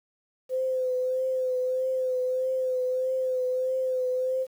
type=tone with vibrato; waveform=sine; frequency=513 Hz; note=C5; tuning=34 cents flat; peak=-24 dBFS; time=0.49-4.47 s; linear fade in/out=50 ms; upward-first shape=triangle; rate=1.6 Hz; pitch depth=29 cents each way; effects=9-bit